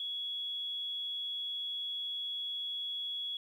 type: tone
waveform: sine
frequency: 3357 Hz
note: G#7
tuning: 18 cents sharp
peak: -35 dBFS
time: 0-3.37 s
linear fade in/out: 2 ms
effects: 11-bit